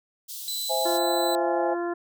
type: high-pass noise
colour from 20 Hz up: white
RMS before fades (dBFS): -37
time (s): 0.28-0.99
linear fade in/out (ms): 20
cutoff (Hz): 3300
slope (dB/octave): 48
type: tone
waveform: sawtooth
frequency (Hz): 4000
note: B7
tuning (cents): +21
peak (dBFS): -26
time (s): 0.48-1.35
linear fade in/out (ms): 0
type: chord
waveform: sine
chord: C augmented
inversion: none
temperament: equal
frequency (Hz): 523.3 / 659.3 / 830.6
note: C5 / E5 / G#5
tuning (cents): 0 / 0 / 0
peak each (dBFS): -28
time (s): 0.69-1.75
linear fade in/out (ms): 20
type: harmonic tone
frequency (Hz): 345.9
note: F4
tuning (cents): -17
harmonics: 1 / 2 / 3 / 4 / 5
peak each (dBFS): -27 / -33 / -37 / -39 / -41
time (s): 0.85-1.94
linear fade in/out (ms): 10
effects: none